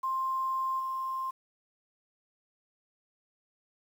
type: tone with level steps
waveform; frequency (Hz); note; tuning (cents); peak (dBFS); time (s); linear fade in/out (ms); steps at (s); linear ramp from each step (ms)
sine; 1053; C6; +11; -28 / -31; 0.03-1.31; 10; 0.79; 10
effects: 9-bit